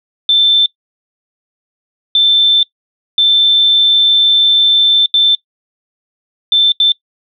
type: tone bursts at uneven times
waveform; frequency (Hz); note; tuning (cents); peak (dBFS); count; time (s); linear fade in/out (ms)
sine; 3547; A7; +13; -6; 6; 0.29-0.66 / 2.15-2.63 / 3.18-5.06 / 5.14-5.35 / 6.52-6.72 / 6.8-6.92; 2
effects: noise-tail reverb RT60 0.1 s tail -21 dB re dry